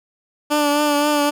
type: tone with vibrato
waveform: 15% pulse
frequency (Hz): 293.7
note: D4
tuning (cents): 0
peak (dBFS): -9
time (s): 0.5-1.31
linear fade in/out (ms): 20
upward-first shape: triangle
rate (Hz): 3.8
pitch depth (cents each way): 34
effects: none